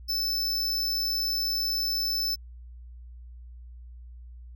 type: tone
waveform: square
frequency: 5274 Hz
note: E8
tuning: in tune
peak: -26 dBFS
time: 0.08-2.36 s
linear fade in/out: 20 ms
effects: added 60 Hz sine -42 dBFS peak until 4.55 s